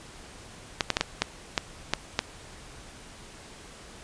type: clicks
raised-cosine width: 0.2 ms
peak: -5 dBFS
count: 8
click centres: 0.808 / 0.903 / 0.969 / 1.01 / 1.22 / 1.578 / 1.936 / 2.191 s
effects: pink hiss -47 dBFS RMS until 4.03 s + resampled to 22050 Hz